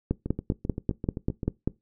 two click trains, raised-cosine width 3 ms, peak -11 / -18 dBFS, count 9 / 10, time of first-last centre 0.11-1.676 / 0.26-1.432 s, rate 5.11 / 7.68 Hz, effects noise-tail reverb RT60 0.2 s tail -21 dB re dry

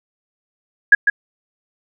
sine tone with echo, 1661.2 Hz, G#6, in tune, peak -3 dBFS, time 0.92-0.95 s, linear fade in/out 5 ms, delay 150 ms, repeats 1, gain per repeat -7 dB, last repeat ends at 1.1 s, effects none

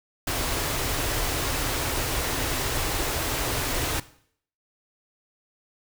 pink band-stop noise, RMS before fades -27 dBFS, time 0.27-4 s, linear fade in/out 5 ms, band 160 to 240 Hz, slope 96 dB/octave, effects noise-tail reverb RT60 0.6 s tail -17 dB re dry

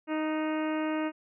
harmonic tone with a mistuned harmonic, 311.1 Hz, D#4, in tune, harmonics 1 / 2 / 3 / 4 / 5 / 6 / 7 / 8 / 9, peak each -29 / -35 / -39 / -41 / -43 / -45 / -46 / -47 / -48 dBFS, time 0.07-1.12 s, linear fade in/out 50 ms, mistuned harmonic 5, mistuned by -20 cents, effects none

